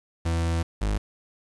40% pulse tone pair in turn, 83.3 / 51.44 Hz, E2 / G#1, +19 / -16 cents, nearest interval minor sixth, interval 835 cents, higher first, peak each -22 dBFS, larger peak neither, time 0.25-0.63 / 0.81-0.98 s, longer first, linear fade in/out 10 ms, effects resampled to 24000 Hz + 8-bit

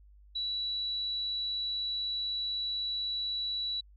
sine tone, 3932 Hz, B7, 8 cents flat, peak -31 dBFS, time 0.35-3.81 s, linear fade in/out 10 ms, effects added 50 Hz sine -54 dBFS peak until 3.96 s

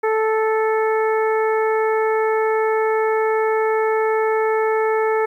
harmonic tone, 438.7 Hz, A4, 5 cents flat, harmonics 1 / 2 / 3 / 4 / 5, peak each -17 / -23 / -27 / -29 / -31 dBFS, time 0.03-5.26 s, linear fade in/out 10 ms, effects 9-bit

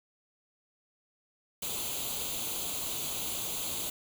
white noise with comb filter, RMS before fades -35 dBFS, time 1.62-3.9 s, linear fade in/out 5 ms, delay 0.28 ms, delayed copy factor +0.75, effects none

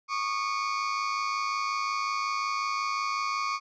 35% pulse tone pair together, 1110 / 1215.5 Hz, C#6 / D#6, +2 / -41 cents, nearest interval major second, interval 157 cents, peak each -28 / -30 dBFS, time 0.08-3.6 s, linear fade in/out 50 ms, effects resampled to 16000 Hz

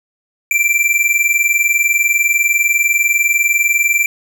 square tone pair together, 2341 / 2361 Hz, D7 / D7, -6 / +9 cents, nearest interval unison, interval 15 cents, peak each -15 dBFS, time 0.51-4.06 s, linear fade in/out 2 ms, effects none

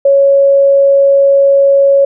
sine tone, 554.4 Hz, C#5, in tune, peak -4 dBFS, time 0.05-2.05 s, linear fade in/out 5 ms, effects none

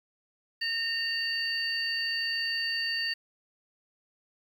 sine tone cluster, 1832 / 2781 / 4573 Hz, A#6 / F7 / D8, -31 / -8 / -47 cents, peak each -32 / -35 / -31 dBFS, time 0.61-3.14 s, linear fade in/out 10 ms, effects 9-bit

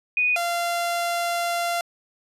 sine / sawtooth tone pair in turn, 2478 / 690.2 Hz, D#7 / F5, -8 / -21 cents, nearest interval octave + minor seventh, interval 2213 cents, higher first, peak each -18 / -19 dBFS, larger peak first, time 0.17-0.36 / 0.36-1.81 s, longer second, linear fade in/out 2 ms, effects resampled to 32000 Hz

